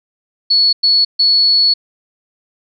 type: tone bursts at uneven times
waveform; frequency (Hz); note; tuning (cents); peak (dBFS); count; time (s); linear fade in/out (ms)
sine; 4400; C#8; -14; -8; 3; 0.5-0.73 / 0.83-1.05 / 1.19-1.74; 10
effects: none